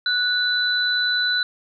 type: tone pair together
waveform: sine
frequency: 1479 / 3991 Hz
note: F#6 / B7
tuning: -1 / +17 cents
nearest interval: octave + perfect fourth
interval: 1718 cents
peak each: -21 dBFS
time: 0.06-1.43 s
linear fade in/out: 2 ms
effects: none

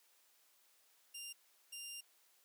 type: tone bursts at uneven times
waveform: 15% pulse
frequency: 2794 Hz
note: F7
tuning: in tune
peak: -39 dBFS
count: 2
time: 1.14-1.33 / 1.72-2.01 s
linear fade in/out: 10 ms
effects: white hiss -71 dBFS RMS until 2.44 s + high-pass 400 Hz 12 dB/octave

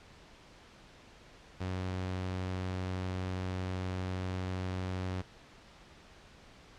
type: tone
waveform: sawtooth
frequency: 92.5 Hz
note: F#2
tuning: in tune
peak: -30 dBFS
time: 1.6-5.22 s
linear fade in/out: 10 ms
effects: pink hiss -56 dBFS RMS until 6.78 s + low-pass 5000 Hz 12 dB/octave

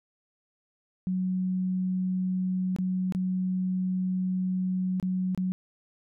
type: tone with dropouts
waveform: sine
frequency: 185 Hz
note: F#3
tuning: in tune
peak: -25 dBFS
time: 1.07-5.52 s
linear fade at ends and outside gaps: 0 ms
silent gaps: 2.763-2.786 / 3.123-3.149 / 4.999-5.027 / 5.348-5.376 s
effects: none

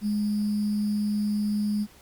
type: tone with sample-and-hold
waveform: sine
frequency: 208.7 Hz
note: G#3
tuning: 9 cents sharp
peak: -23 dBFS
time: 0.01-1.87 s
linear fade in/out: 50 ms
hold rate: 4900 Hz
effects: pink hiss -54 dBFS RMS until 2.01 s + Opus 48 kbps

